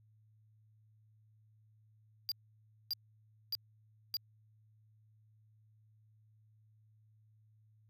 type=tone bursts; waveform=square; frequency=4795 Hz; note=D8; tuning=35 cents sharp; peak=-34 dBFS; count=4; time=2.29-4.168 s; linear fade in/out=0 ms; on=27 ms; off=590 ms; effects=added 108 Hz sine -64 dBFS peak until 7.89 s